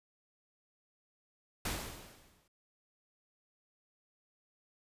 pink noise with exponential decay, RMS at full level -34 dBFS, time 1.65-2.48 s, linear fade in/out 5 ms, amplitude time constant 180 ms, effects resampled to 32000 Hz

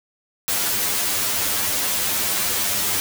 white noise with comb filter, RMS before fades -22 dBFS, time 0.48-3 s, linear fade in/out 0 ms, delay 10 ms, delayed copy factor +0.85, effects none

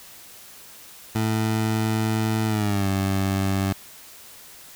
20% pulse tone with pitch glide, 110 to 96.87 Hz, A2 to G2, 0 to -20 cents, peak -16 dBFS, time 1.15-3.73 s, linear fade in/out 5 ms, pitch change -220 cents, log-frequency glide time 2.47-2.88 s, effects white hiss -45 dBFS RMS until 4.75 s

